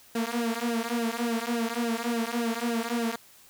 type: tone with flanger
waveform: sawtooth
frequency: 233.1 Hz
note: A#3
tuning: in tune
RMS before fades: -29 dBFS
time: 0.15-3.16 s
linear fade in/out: 5 ms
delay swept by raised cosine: 0.87 to 4.67 ms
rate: 3.5 Hz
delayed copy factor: -0.95
effects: white hiss -55 dBFS RMS until 3.49 s